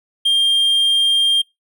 triangle tone, 3200 Hz, G7, 35 cents sharp, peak -10 dBFS, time 0.25-1.42 s, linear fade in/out 10 ms, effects noise-tail reverb RT60 0.2 s tail -23 dB re dry

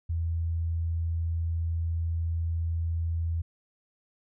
sine tone, 83 Hz, E2, 12 cents sharp, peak -26 dBFS, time 0.09-3.42 s, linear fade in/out 10 ms, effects none

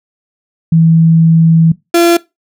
sine / 35% pulse tone pair in turn, 163.5 / 341.5 Hz, E3 / F4, -14 / -39 cents, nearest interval octave + minor second, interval 1275 cents, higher second, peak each -4 dBFS, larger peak neither, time 0.72-1.72 / 1.94-2.17 s, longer first, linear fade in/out 5 ms, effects noise-tail reverb RT60 0.2 s tail -20 dB re dry

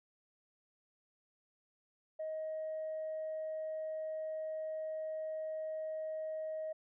sine tone, 629 Hz, D#5, 19 cents sharp, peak -36 dBFS, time 2.19-6.73 s, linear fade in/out 10 ms, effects tanh soft clip ceiling -34 dBFS

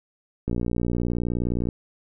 click train, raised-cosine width 3 ms, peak -13 dBFS, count 73, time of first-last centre 0.48-1.688 s, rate 59.6 Hz, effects none

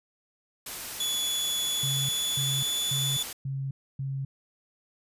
white noise, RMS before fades -37 dBFS, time 0.66-3.33 s, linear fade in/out 5 ms
sawtooth tone with pitch glide, 3426 to 3468 Hz, A7 to A7, -47 to -26 cents, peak -24 dBFS, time 1-3.23 s, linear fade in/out 5 ms, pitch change +21 cents, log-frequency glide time 1.65-2.98 s
sine tone bursts, 135.8 Hz, C#3, 35 cents flat, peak -29 dBFS, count 5, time 1.83-4.25 s, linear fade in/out 5 ms, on 260 ms, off 280 ms
effects resampled to 32000 Hz

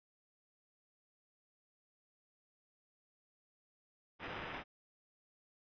violet noise with sample-and-hold, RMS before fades -44 dBFS, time 4.19-4.64 s, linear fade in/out 50 ms, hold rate 4410 Hz, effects resampled to 11025 Hz

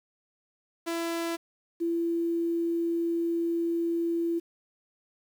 sawtooth / sine tone pair in turn, 334.9 / 337 Hz, E4 / E4, +27 / +38 cents, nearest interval unison, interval 11 cents, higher second, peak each -25 dBFS, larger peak neither, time 0.86-1.37 / 1.8-4.4 s, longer second, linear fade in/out 20 ms, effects 9-bit

